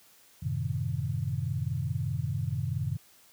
sine chord, F# diminished seventh, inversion none, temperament equal, 92.5 / 110 / 130.81 / 155.56 Hz, F#2 / A2 / C3 / Eb3, 0 / 0 / 0 / 0 cents, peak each -34 / -34 / -32 / -35 dBFS, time 0.42-2.97 s, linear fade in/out 10 ms, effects white hiss -59 dBFS RMS until 3.32 s + high-pass 60 Hz 12 dB/octave

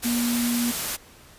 sine tone in noise, 238.8 Hz, A#3, 42 cents sharp, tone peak -22 dBFS, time 0.04-0.72 s, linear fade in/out 20 ms, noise white, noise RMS -28 dBFS, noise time 0.02-0.97 s, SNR +3 dB, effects pink hiss -50 dBFS RMS until 1.38 s + resampled to 32000 Hz

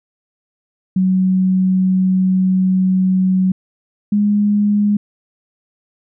sine tone pair in turn, 186.8 / 206.4 Hz, F#3 / G#3, +17 / -10 cents, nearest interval major second, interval 173 cents, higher second, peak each -11 dBFS, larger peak neither, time 0.96-3.52 / 4.12-4.97 s, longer first, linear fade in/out 5 ms, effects none

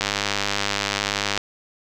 click train, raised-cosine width 0.2 ms, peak -4 dBFS, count 139, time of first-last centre 0.01-1.376 s, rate 101 Hz, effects none

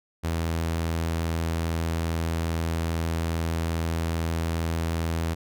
sawtooth tone, 82.41 Hz, E2, in tune, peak -21 dBFS, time 0.23-5.35 s, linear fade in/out 20 ms, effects none

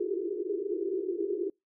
white band-pass noise, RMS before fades -32 dBFS, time 0-1.5 s, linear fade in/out 5 ms, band 340 to 420 Hz, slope 96 dB/octave, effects noise-tail reverb RT60 0.2 s tail -26 dB re dry

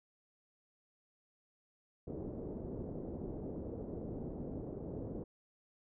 white low-pass noise, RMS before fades -43 dBFS, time 2.07-5.24 s, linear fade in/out 5 ms, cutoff 460 Hz, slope 24 dB/octave, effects none

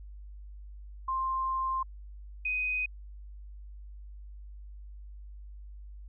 sine tone pair in turn, 1052 / 2502 Hz, C6 / D#7, +9 / +9 cents, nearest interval octave + minor third, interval 1500 cents, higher second, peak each -28 dBFS, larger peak neither, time 1.08-1.83 / 2.45-2.86 s, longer first, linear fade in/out 5 ms, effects added 50 Hz sine -43 dBFS peak until 6.08 s

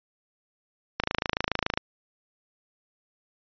click train, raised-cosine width 0.3 ms, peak -8 dBFS, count 22, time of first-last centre 1-1.775 s, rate 27.1 Hz, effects resampled to 11025 Hz

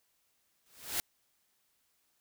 white noise with exponential growth, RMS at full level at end -30 dBFS, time 0.66-1 s, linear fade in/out 0 ms, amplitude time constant 73 ms, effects white hiss -75 dBFS RMS until 2.2 s

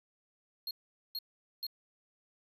square tone bursts, 4266 Hz, C8, 33 cents sharp, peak -36 dBFS, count 3, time 0.67-1.667 s, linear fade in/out 2 ms, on 39 ms, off 440 ms, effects none

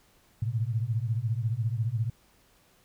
sine tone cluster, 105.1 / 110.8 / 125.2 Hz, G#2 / A2 / B2, +21 / +13 / +24 cents, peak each -37 / -28 / -31 dBFS, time 0.42-2.1 s, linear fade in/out 5 ms, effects pink hiss -63 dBFS RMS until 2.84 s

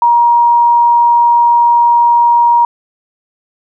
sine tone, 947 Hz, A#5, 27 cents sharp, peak -5 dBFS, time 0.02-2.65 s, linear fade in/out 2 ms, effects none

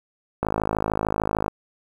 click train, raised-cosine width 1 ms, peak -8 dBFS, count 57, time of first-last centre 0.43-1.481 s, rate 53.3 Hz, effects 7-bit

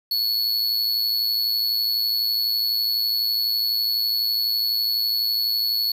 square tone with amplitude modulation, 4400 Hz, C#8, 14 cents flat, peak -18 dBFS, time 0.11-5.92 s, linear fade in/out 5 ms, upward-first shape sine, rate 112 Hz, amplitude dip 55%, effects 8-bit

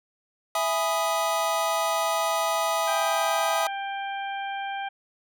square chord, E major seventh, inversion none, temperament equal, 659.3 / 830.6 / 987.8 / 1244.5 Hz, E5 / G#5 / B5 / D#6, 0 / 0 / 0 / 0 cents, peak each -28 / -30 / -33 / -29 dBFS, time 0.55-3.67 s, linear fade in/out 2 ms
harmonic tone, 790 Hz, G5, 13 cents sharp, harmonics 1 / 2 / 3 / 4, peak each -30 / -36 / -40 / -42 dBFS, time 2.87-4.89 s, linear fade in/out 10 ms
effects none

